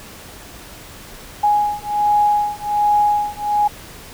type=beating tone pair; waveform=sine; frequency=830.6 / 831.9 Hz; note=G#5 / G#5; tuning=0 / +3 cents; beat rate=1.3 Hz; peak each=-17 dBFS; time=1.43-3.68 s; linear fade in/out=10 ms; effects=pink hiss -38 dBFS RMS until 4.13 s